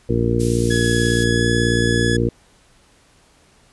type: harmonic tone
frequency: 58.27 Hz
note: A#1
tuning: in tune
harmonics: 1 / 2 / 3 / 4 / 5 / 6 / 7 / 8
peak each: -25 / -20 / -27 / -23 / -26 / -23 / -30 / -23 dBFS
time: 0.09-2.29 s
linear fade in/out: 5 ms
type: high-pass noise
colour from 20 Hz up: white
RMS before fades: -30 dBFS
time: 0.39-1.25 s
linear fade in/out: 20 ms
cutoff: 4300 Hz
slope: 12 dB/octave
type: tone with pitch glide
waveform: sawtooth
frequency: 1686 to 1696.7 Hz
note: G#6 to G#6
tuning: +26 to +37 cents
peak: -18 dBFS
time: 0.7-2.17 s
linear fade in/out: 10 ms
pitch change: +11 cents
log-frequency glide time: 1.31-1.47 s
effects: pink hiss -54 dBFS RMS until 3.72 s + resampled to 24000 Hz